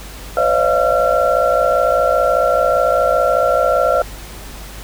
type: tone cluster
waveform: sine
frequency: 511 / 565 / 623 / 688 / 1364 Hz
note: C5 / C#5 / D#5 / F5 / F6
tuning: -41 / +33 / +2 / -26 / -41 cents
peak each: -18 dBFS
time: 0.37-4.02 s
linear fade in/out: 2 ms
effects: added 50 Hz sine -33 dBFS peak until 4.83 s + pink hiss -35 dBFS RMS until 4.83 s